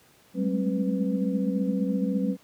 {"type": "tone cluster", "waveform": "sine", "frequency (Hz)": [191.2, 206, 214.8, 267.2, 496.6], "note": ["G3", "G#3", "A3", "C4", "B4"], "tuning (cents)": [-43, -14, -41, 36, 9], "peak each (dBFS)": [-26, -31, -33, -29, -34], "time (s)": [0.34, 2.37], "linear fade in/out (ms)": 50, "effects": ["pink hiss -58 dBFS RMS until 2.43 s", "high-pass 100 Hz 12 dB/octave"]}